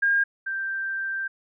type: tone pair in turn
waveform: sine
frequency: 1615 / 1571.7 Hz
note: G#6 / G6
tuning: -49 / +4 cents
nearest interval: unison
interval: 47 cents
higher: first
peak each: -18 / -26 dBFS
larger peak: first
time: 0.02-0.24 / 0.46-1.28 s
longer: second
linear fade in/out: 10 ms
effects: none

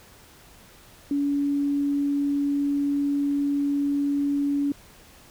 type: tone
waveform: sine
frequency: 284.2 Hz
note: C#4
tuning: 43 cents sharp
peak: -21 dBFS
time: 1.11-4.72 s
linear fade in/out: 2 ms
effects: pink hiss -51 dBFS RMS until 5.3 s

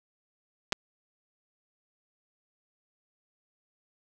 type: clicks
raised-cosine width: 0.2 ms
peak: -10 dBFS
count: 2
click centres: 0.723 / 0.728 s
effects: none

